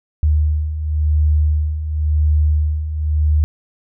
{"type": "beating tone pair", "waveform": "sine", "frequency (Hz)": [75.3, 76.24], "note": ["D2", "D#2"], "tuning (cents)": [44, -35], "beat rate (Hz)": 0.94, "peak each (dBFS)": [-20, -14], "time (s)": [0.23, 3.44], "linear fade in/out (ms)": 0, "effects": []}